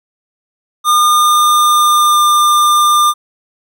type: tone with pitch glide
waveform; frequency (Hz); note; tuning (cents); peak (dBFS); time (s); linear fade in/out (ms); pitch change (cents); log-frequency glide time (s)
square; 1212 to 1198.8; D#6 to D6; -46 to +35; -8; 0.84-3.14; 50; -19; 1.12-2.33
effects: none

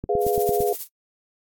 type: click train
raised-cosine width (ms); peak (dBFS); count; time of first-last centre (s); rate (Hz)
3; -17; 6; 0.04-0.605; 8.85
type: chord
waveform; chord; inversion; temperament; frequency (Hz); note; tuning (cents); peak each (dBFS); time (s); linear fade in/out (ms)
sine; F diminished; first; equal; 415.3 / 493.9 / 698.5; Ab4 / Cb5 / F5; 0 / 0 / 0; -21 / -26 / -25; 0.09-0.73; 5
type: noise with tremolo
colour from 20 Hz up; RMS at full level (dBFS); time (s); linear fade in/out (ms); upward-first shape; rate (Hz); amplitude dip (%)
violet; -29; 0.2-0.88; 50; triangle; 15; 75
effects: noise-tail reverb RT60 0.1 s tail -26 dB re dry + AAC 64 kbps

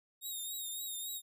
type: tone with vibrato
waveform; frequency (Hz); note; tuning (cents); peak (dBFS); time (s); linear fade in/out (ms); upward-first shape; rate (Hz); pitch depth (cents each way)
5% pulse; 3729; A#7; 0; -32; 0.21-1.22; 50; triangle; 3.6; 64
effects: none

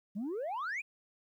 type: exponential sweep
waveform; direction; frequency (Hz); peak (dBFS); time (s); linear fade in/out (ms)
sine; up; 187.1 to 2555; -32; 0.15-0.82; 20
effects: tanh soft clip ceiling -33 dBFS + 12-bit

